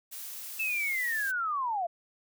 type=noise; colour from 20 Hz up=blue; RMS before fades=-41 dBFS; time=0.11-1.32 s; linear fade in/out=20 ms
type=linear sweep; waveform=sine; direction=down; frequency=2656 to 659.3 Hz; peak=-28 dBFS; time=0.59-1.87 s; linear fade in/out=10 ms
effects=none